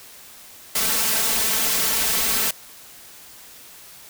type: noise with comb filter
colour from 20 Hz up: white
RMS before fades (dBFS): -21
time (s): 0.75-2.51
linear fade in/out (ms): 5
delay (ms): 4.5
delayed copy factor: +1
effects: white hiss -44 dBFS RMS until 4.09 s